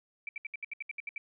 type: tone bursts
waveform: sine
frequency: 2323 Hz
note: D7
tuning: 20 cents flat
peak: -35 dBFS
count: 11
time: 0.27-1.18 s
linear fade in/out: 2 ms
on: 20 ms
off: 69 ms
effects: none